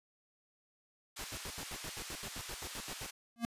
white band-pass noise, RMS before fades -47 dBFS, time 1.16-3.11 s, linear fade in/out 10 ms, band 910 to 7800 Hz, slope 12 dB/octave
pink noise bursts, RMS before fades -44 dBFS, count 15, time 1.19-3.062 s, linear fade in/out 0 ms, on 52 ms, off 78 ms
square tone with exponential growth, 233.1 Hz, A#3, in tune, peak -30 dBFS, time 3.36-3.45 s, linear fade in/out 0 ms, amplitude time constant 19 ms
effects resampled to 32000 Hz

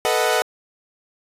sawtooth chord, B dominant seventh, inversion third, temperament equal, 440 / 493.9 / 622.3 / 740 Hz, A4 / B4 / D#5 / F#5, 0 / 0 / 0 / 0 cents, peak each -19 dBFS, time 0.05-0.42 s, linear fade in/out 0 ms, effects resampled to 32000 Hz

